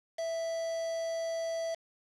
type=tone with quantisation; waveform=triangle; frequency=659.3 Hz; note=E5; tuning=in tune; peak=-30 dBFS; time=0.18-1.75 s; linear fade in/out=10 ms; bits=7; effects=low-pass 7000 Hz 12 dB/octave